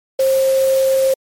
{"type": "tone in noise", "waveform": "sine", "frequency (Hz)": 532, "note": "C5", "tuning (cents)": 29, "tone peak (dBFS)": -11, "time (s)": [0.19, 1.14], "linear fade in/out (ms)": 5, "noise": "white", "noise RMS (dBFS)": -29, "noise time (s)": [0.19, 1.14], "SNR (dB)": 15, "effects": ["MP3 64 kbps"]}